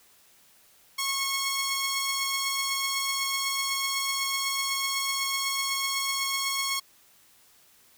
10% pulse tone pair together, 1093 / 2194 Hz, C#6 / C#7, -25 / -18 cents, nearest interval octave, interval 1207 cents, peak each -19 / -24 dBFS, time 0.98-6.8 s, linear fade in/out 10 ms, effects white hiss -59 dBFS RMS until 7.97 s

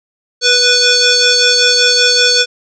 sine tone with frequency modulation, 495.6 Hz, B4, 6 cents sharp, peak -7 dBFS, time 0.41-2.46 s, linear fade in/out 50 ms, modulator 986 Hz, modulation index 5.7, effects none

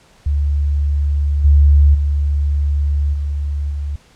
sine tone with level steps, 72.2 Hz, D2, 29 cents flat, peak -13 / -6 / -13 / -17 / -19 dBFS, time 0.26-3.96 s, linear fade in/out 5 ms, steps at 1.44 / 1.94 / 3.13 / 3.7 s, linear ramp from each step 10 ms, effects pink hiss -50 dBFS RMS until 4.15 s + low-pass 8000 Hz 12 dB/octave

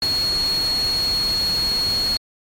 sine tone in noise, 4317 Hz, C#8, 47 cents flat, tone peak -18 dBFS, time 0.02-2.17 s, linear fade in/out 2 ms, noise pink, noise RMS -30 dBFS, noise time 0.02-2.17 s, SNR +9 dB, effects MP3 64 kbps

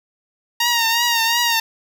10% pulse tone with vibrato, 932.3 Hz, A#5, in tune, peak -7 dBFS, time 0.6-1.6 s, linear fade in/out 5 ms, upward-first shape triangle, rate 2.8 Hz, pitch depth 60 cents each way, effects 8-bit

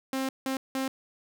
sawtooth tone bursts at uneven times, 265.5 Hz, C4, 25 cents sharp, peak -24 dBFS, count 3, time 0.13-0.29 / 0.46-0.57 / 0.75-0.88 s, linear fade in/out 2 ms, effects none

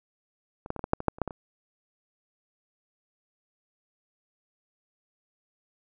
clicks, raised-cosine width 1 ms, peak -26 / -15 / -22 / -20 / -17 / -7 / -20 / -7 / -30 / -11 / -18 / -25 dBFS, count 12, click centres 0.661 / 0.704 / 0.763 / 0.793 / 0.841 / 0.934 / 1.004 / 1.083 / 1.185 / 1.217 / 1.277 / 1.308 s, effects none

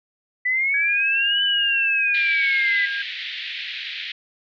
sine exponential two-way sweep, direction up then down, 1975.5 to 3012 to 1975.5 Hz, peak -18 dBFS, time 0.45-2.86 s, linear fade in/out 10 ms, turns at 1.43 s
sine tone with pitch glide, 1661.2 to 1616.7 Hz, G#6 to G#6, 0 to -47 cents, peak -24 dBFS, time 0.74-3.02 s, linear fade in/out 2 ms, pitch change -47 cents, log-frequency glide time 0.87-0.99 s
white band-pass noise, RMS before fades -31 dBFS, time 2.14-4.12 s, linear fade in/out 5 ms, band 1800 to 3900 Hz, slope 48 dB/octave
effects none

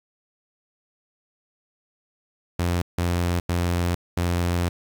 sawtooth tone bursts at uneven times, 87.31 Hz, F2, in tune, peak -17 dBFS, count 4, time 2.59-2.82 / 2.98-3.4 / 3.49-3.95 / 4.17-4.69 s, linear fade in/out 5 ms, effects 8-bit

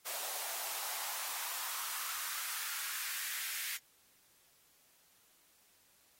white noise with high-pass filter sweep, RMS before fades -40 dBFS, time 0.05-3.78 s, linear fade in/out 20 ms, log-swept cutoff 630 to 1900 Hz, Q 2.2, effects white hiss -68 dBFS RMS until 6.19 s + AAC 48 kbps

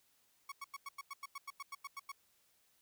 30% pulse tone bursts, 1114 Hz, C#6, 8 cents sharp, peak -40 dBFS, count 14, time 0.49-2.119 s, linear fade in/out 5 ms, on 30 ms, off 93 ms, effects white hiss -73 dBFS RMS until 2.81 s

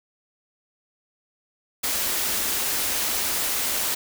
white band-stop noise, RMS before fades -25 dBFS, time 1.83-3.95 s, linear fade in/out 10 ms, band 100 to 170 Hz, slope 96 dB/octave, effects none

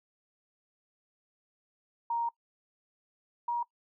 sine tone pair in turn, 935 / 950.8 Hz, A#5 / A#5, +5 / +34 cents, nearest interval unison, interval 29 cents, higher second, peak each -28 dBFS, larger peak neither, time 2.1-2.29 / 3.48-3.63 s, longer first, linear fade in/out 5 ms, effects noise-tail reverb RT60 0.1 s tail -22 dB re dry

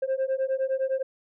sine beating tone pair, 525 / 534.8 Hz, C5 / C5, +6 / +38 cents, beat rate 9.8 Hz, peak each -25 dBFS, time 0.02-1.03 s, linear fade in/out 10 ms, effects tanh soft clip ceiling -21 dBFS

